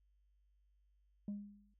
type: tone with exponential decay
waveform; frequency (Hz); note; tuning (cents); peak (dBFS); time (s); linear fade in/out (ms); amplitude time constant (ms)
sine; 204.2; G#3; -29; -35; 1.28-1.74; 2; 100
effects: tanh soft clip ceiling -37 dBFS + added 50 Hz sine -70 dBFS peak until 1.79 s